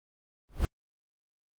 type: noise with exponential growth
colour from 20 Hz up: brown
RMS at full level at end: -21 dBFS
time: 0.49-0.65 s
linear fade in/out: 0 ms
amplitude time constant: 33 ms
effects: Opus 24 kbps